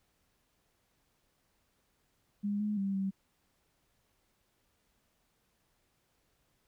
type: tone with pitch steps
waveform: sine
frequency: 204 / 209.8 / 196.1 / 193.4 Hz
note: G#3 / G#3 / G3 / G3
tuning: -31 / +18 / +1 / -23 cents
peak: -30 dBFS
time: 2.43-3.11 s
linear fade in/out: 20 ms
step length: 170 ms
effects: pink hiss -75 dBFS RMS until 6.67 s